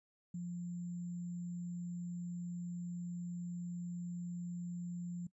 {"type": "tone with sample-and-hold", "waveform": "sine", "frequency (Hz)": 174.61, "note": "F3", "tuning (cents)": 0, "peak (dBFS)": -39, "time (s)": [0.34, 5.27], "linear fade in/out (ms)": 5, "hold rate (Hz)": 7350, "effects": ["noise-tail reverb RT60 0.1 s tail -20 dB re dry", "resampled to 22050 Hz"]}